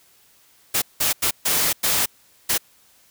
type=noise bursts at uneven times; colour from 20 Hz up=white; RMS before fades=-20 dBFS; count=6; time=0.74-0.82 / 1-1.13 / 1.22-1.31 / 1.45-1.73 / 1.83-2.06 / 2.49-2.58 s; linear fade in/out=10 ms; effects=white hiss -56 dBFS RMS until 3.1 s